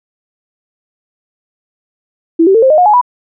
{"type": "tone with pitch steps", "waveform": "sine", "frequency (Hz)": [330, 385.7, 450.8, 526.9, 615.8, 719.7, 841.2, 983.2], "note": ["E4", "G4", "A4", "C5", "D#5", "F#5", "G#5", "B5"], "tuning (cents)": [2, -28, 42, 12, -18, -48, 22, -8], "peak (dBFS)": -4, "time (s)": [2.39, 3.014], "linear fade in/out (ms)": 10, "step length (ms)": 78, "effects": []}